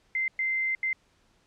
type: tone bursts at uneven times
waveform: sine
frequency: 2079 Hz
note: C7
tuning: 12 cents flat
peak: -25 dBFS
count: 3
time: 0.15-0.28 / 0.39-0.75 / 0.83-0.93 s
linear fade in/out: 2 ms
effects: pink hiss -66 dBFS RMS until 1.46 s + low-pass 7000 Hz 12 dB/octave